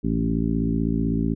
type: harmonic tone with a mistuned harmonic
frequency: 55.9 Hz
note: A1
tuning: 28 cents sharp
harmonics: 1 / 2 / 3 / 4 / 5 / 6 / 7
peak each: -28 / -31 / -26 / -25 / -26 / -37 / -34 dBFS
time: 0.03-1.35 s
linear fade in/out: 20 ms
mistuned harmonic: 2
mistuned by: +36 cents
effects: none

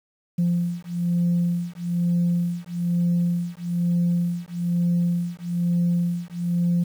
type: beating tone pair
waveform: sine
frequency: 173.1 / 174.2 Hz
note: F3 / F3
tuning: -15 / -4 cents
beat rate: 1.1 Hz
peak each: -22 dBFS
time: 0.38-6.84 s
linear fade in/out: 10 ms
effects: tanh soft clip ceiling -15 dBFS + 8-bit

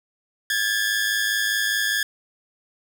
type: tone pair together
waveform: sawtooth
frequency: 1630 / 1734.9 Hz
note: G#6 / A6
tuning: -33 / -25 cents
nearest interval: minor second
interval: 108 cents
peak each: -20 dBFS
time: 0.5-2.03 s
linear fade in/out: 2 ms
effects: none

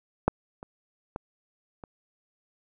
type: clicks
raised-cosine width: 1 ms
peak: -6 / -27 / -19 / -27 dBFS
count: 4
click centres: 0.28 / 0.629 / 1.161 / 1.838 s
effects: none

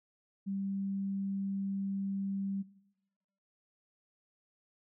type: tone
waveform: sine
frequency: 196 Hz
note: G3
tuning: in tune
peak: -33 dBFS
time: 0.46-2.63 s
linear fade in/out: 20 ms
effects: noise-tail reverb RT60 1.0 s tail -20 dB re dry

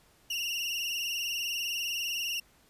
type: tone with vibrato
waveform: 30% pulse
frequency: 2794 Hz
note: F7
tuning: in tune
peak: -28 dBFS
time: 0.3-2.4 s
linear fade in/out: 5 ms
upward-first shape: triangle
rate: 20 Hz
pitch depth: 87 cents each way
effects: pink hiss -63 dBFS RMS until 2.69 s + resampled to 32000 Hz

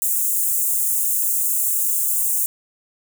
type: high-pass noise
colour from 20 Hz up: white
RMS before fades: -20 dBFS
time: 0.02-2.46 s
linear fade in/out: 0 ms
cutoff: 7100 Hz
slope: 48 dB/octave
effects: none

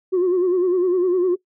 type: tone with vibrato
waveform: sine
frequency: 362.2 Hz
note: F#4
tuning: 37 cents flat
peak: -13 dBFS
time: 0.12-1.36 s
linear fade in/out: 20 ms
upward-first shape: sine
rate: 9.9 Hz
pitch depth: 69 cents each way
effects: noise-tail reverb RT60 0.1 s tail -19 dB re dry + tanh soft clip ceiling -13 dBFS

